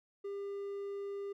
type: tone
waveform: triangle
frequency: 400 Hz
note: G4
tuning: 35 cents sharp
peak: -36 dBFS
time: 0.24-1.33 s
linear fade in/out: 10 ms
effects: none